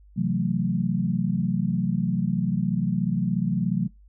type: chord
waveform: sine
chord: F# half-diminished seventh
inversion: second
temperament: equal with one note detuned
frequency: 130.81 / 164.81 / 185 / 221.8 Hz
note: C3 / E3 / F#3 / A3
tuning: 0 / 0 / 0 / +14 cents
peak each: -29 / -28 / -24 / -29 dBFS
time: 0.16-3.88 s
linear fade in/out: 20 ms
effects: noise-tail reverb RT60 0.2 s tail -26 dB re dry + added 50 Hz sine -49 dBFS peak until 4.08 s